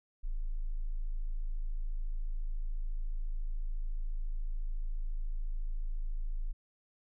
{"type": "tone", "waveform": "sine", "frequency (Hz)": 27.04, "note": "A0", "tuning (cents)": -29, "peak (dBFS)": -31, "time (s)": [0.23, 6.53], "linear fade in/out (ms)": 20, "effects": []}